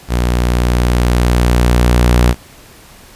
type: tone with level ramp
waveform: sawtooth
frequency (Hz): 60.3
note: B1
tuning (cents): -41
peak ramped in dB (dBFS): -8 to -3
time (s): 0.08-2.35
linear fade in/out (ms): 50
effects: pink hiss -40 dBFS RMS until 3.15 s + resampled to 32000 Hz